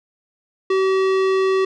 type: tone with tanh clipping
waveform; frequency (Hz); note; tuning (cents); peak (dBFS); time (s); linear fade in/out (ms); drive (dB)
sine; 381.6; G4; -47; -17; 0.7-1.65; 5; 18
effects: none